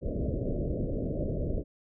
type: low-pass noise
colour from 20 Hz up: pink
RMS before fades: -31 dBFS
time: 0.01-1.64 s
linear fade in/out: 50 ms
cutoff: 630 Hz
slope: 96 dB/octave
effects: none